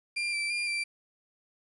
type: tone with pitch steps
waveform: 35% pulse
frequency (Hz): 2387 / 2337 / 2402 / 2352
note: D7 / D7 / D7 / D7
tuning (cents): +28 / -9 / +38 / +2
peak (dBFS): -27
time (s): 0.16-0.84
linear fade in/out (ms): 10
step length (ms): 170
effects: resampled to 24000 Hz + 10-bit